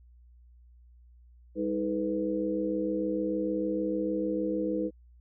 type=tone cluster; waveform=sine; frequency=201.1 / 317.4 / 431.2 / 497.8 Hz; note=G3 / D#4 / A4 / B4; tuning=+44 / +35 / -35 / +14 cents; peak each=-35 / -30 / -38 / -32 dBFS; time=1.55-4.91 s; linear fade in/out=50 ms; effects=added 60 Hz sine -53 dBFS peak until 5.2 s